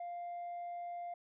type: tone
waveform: sine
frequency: 698.5 Hz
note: F5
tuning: in tune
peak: -38 dBFS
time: 0-1.14 s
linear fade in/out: 5 ms
effects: tanh soft clip ceiling -39 dBFS